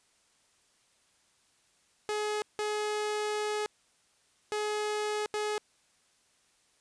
sawtooth tone bursts at uneven times, 422.1 Hz, G#4, 28 cents sharp, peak -26 dBFS, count 4, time 2.09-2.42 / 2.59-3.66 / 4.52-5.26 / 5.34-5.58 s, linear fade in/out 0 ms, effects white hiss -68 dBFS RMS until 6.8 s + resampled to 22050 Hz

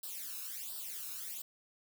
blue noise with flanger, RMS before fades -43 dBFS, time 0.03-1.42 s, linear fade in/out 5 ms, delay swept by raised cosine 0.22 to 0.78 ms, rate 1.4 Hz, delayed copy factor +0.85, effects none

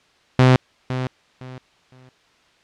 sawtooth tone with echo, 128.2 Hz, C3, 35 cents flat, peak -6 dBFS, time 0.39-0.56 s, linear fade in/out 2 ms, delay 510 ms, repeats 3, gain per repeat -12 dB, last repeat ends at 2.09 s, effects white hiss -57 dBFS RMS until 2.63 s + low-pass 4000 Hz 12 dB/octave

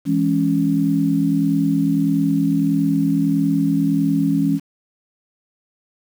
sine chord, C# minor, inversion first, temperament just, 166.31 / 207.9 / 277.2 Hz, E3 / G#3 / C#4, +16 / +2 / 0 cents, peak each -20 / -22 / -17 dBFS, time 0.05-4.6 s, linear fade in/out 50 ms, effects 7-bit

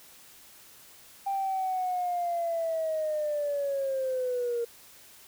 sine linear sweep, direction down, 792 to 466.2 Hz, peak -26 dBFS, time 1.26-4.65 s, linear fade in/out 10 ms, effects tanh soft clip ceiling -22 dBFS + white hiss -53 dBFS RMS until 5.27 s

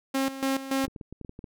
sawtooth tone with tremolo, 269 Hz, C4, 48 cents sharp, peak -20 dBFS, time 0.14-0.87 s, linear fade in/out 10 ms, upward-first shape square, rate 3.5 Hz, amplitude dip 75%
clicks, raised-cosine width 3 ms, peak -27 dBFS, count 10, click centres 0.841 / 0.88 / 0.962 / 1.012 / 1.126 / 1.213 / 1.248 / 1.294 / 1.391 / 1.442 s
effects none

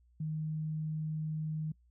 sine tone, 155.56 Hz, D#3, in tune, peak -33 dBFS, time 0.2-1.72 s, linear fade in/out 5 ms, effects noise-tail reverb RT60 0.1 s tail -25 dB re dry + added 60 Hz sine -63 dBFS peak until 1.9 s

